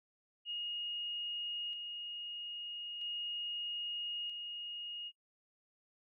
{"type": "tone with tremolo", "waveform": "sine", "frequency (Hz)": 2865, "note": "F7", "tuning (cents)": 44, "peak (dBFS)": -37, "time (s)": [0.45, 5.12], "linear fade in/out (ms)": 50, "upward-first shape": "square", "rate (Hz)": 0.39, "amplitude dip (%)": 35, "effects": ["noise-tail reverb RT60 0.1 s tail -20 dB re dry"]}